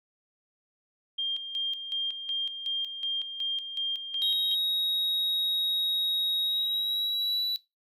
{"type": "tone with tremolo", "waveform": "sine", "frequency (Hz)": 3200, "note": "G7", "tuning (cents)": 35, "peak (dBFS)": -26, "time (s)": [1.18, 4.55], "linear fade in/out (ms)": 10, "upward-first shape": "square", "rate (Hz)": 2.7, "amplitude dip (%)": 60}
{"type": "tone with pitch glide", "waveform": "triangle", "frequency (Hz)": [3784, 3942], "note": ["A#7", "B7"], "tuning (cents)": [25, -4], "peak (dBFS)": -25, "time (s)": [4.22, 7.56], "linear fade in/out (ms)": 0, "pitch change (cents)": 71, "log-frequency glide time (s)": [6.43, 7.44]}
{"effects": ["noise-tail reverb RT60 0.2 s tail -18 dB re dry"]}